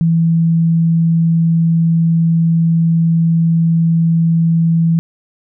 sine tone, 165.3 Hz, E3, 5 cents sharp, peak -9 dBFS, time 0.01-4.99 s, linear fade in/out 0 ms, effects none

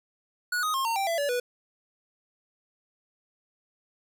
square tone with pitch steps, 1461 / 1250 / 1069.5 / 915.1 / 782.9 / 669.9 / 573.1 / 490.4 Hz, F#6 / D#6 / C6 / A#5 / G5 / E5 / D5 / B4, -22 / +8 / +38 / -32 / -2 / +28 / -42 / -12 cents, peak -26 dBFS, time 0.52-1.4 s, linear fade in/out 5 ms, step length 110 ms, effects none

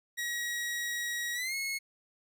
sawtooth tone with pitch glide, 1906 to 2177 Hz, A#6 to C#7, +38 to -32 cents, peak -29 dBFS, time 0.17-1.79 s, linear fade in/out 20 ms, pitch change +230 cents, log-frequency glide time 1.34-1.55 s, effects none

